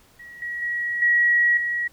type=tone with level steps; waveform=sine; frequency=1913 Hz; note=A#6; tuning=44 cents sharp; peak=-39 / -27 / -23 / -15 / -22 dBFS; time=0.19-1.88 s; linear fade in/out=10 ms; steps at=0.42 / 0.62 / 1.02 / 1.57 s; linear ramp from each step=2 ms; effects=pink hiss -56 dBFS RMS until 1.92 s